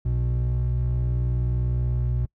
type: tone pair together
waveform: triangle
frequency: 61.43 / 122.5 Hz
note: B1 / B2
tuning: -9 / -14 cents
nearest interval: octave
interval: 1195 cents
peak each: -21 dBFS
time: 0.05-2.26 s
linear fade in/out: 10 ms
effects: noise-tail reverb RT60 0.1 s tail -26 dB re dry + tanh soft clip ceiling -15 dBFS